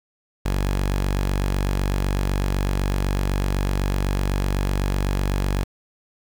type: tone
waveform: sawtooth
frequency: 47.96 Hz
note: G1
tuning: 37 cents flat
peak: -16 dBFS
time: 0.45-5.64 s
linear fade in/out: 10 ms
effects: 7-bit